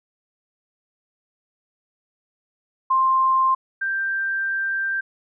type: tone pair in turn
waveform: sine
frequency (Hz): 1052 / 1576.2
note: C6 / G6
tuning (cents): +9 / +9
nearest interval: perfect fifth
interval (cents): 700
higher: second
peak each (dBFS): -15 / -21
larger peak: first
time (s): 2.9-3.55 / 3.81-5.01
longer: second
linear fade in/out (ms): 10
effects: none